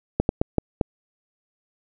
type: slowing click train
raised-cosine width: 2 ms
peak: -5 dBFS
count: 5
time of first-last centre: 0.2-0.812 s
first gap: 91 ms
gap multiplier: 1.36
effects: none